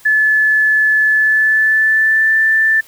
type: tone with pitch glide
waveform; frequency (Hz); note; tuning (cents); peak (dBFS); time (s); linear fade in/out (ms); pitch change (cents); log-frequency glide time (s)
sine; 1728 to 1768.4; A6 to A6; -32 to +8; -9; 0.05-2.81; 10; +40; 1.09-2.36
effects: white hiss -44 dBFS RMS until 2.87 s